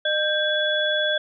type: tone cluster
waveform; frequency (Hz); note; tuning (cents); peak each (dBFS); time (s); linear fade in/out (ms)
sine; 609 / 1579 / 3398; D#5 / G6 / G#7; -37 / +12 / +39; -24; 0.05-1.18; 5
effects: none